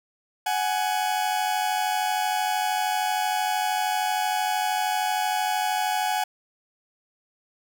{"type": "tone pair together", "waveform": "40% pulse", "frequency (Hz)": [744, 837], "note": ["F#5", "G#5"], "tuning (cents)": [9, 13], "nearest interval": "major second", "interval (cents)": 204, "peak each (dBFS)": -25, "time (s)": [0.46, 6.24], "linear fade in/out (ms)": 5, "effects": []}